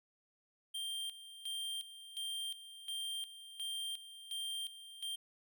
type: tone with tremolo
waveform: square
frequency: 3174 Hz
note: G7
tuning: 21 cents sharp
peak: -39 dBFS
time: 0.74-5.16 s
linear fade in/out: 10 ms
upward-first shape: square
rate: 1.4 Hz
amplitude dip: 75%
effects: none